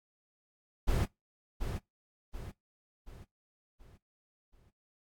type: noise with echo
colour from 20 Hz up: brown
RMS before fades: -28 dBFS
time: 0.87-1.06 s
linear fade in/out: 20 ms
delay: 730 ms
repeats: 5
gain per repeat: -7 dB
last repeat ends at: 4.71 s
effects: noise-tail reverb RT60 0.2 s tail -24 dB re dry + AAC 64 kbps